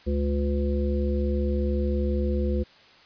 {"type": "harmonic tone with a mistuned harmonic", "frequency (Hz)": 71.1, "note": "C#2", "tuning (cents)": 45, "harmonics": [1, 3, 5, 7], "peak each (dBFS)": [-24, -29, -31, -32], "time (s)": [0.06, 2.64], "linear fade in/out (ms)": 20, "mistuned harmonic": 7, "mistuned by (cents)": 21, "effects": ["white hiss -53 dBFS RMS until 3.05 s", "resampled to 11025 Hz"]}